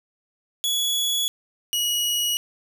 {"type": "tone pair in turn", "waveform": "sawtooth", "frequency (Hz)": [3384, 2908], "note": ["G#7", "F#7"], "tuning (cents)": [32, -31], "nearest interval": "minor third", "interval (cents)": 263, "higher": "first", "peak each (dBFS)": -18, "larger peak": "neither", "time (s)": [[0.64, 1.28], [1.73, 2.37]], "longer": "neither", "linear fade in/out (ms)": 0, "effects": []}